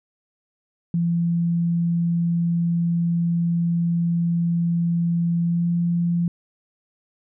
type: tone with pitch glide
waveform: sine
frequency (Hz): 170 to 171.78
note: F3 to F3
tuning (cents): -46 to -28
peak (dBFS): -18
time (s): 0.94-6.28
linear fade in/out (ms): 2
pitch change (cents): +18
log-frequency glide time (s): 5.43-5.68
effects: none